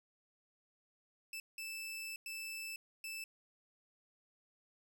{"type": "tone bursts at uneven times", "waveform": "sawtooth", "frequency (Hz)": 2637, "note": "E7", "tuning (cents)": 0, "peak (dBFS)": -39, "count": 4, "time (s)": [[1.33, 1.4], [1.58, 2.16], [2.26, 2.76], [3.04, 3.24]], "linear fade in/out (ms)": 2, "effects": []}